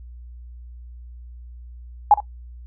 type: tone with echo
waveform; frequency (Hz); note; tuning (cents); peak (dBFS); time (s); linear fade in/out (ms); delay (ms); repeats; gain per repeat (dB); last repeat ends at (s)
sine; 830.6; G#5; 0; -7; 2.11-2.14; 2; 63; 1; -15; 2.203
effects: noise-tail reverb RT60 0.1 s tail -18 dB re dry + added 60 Hz sine -37 dBFS peak until 2.66 s